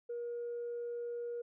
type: tone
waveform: sine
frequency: 475.9 Hz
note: A#4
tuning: 36 cents sharp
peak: -36 dBFS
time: 0.09-1.42 s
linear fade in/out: 10 ms
effects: tanh soft clip ceiling -34 dBFS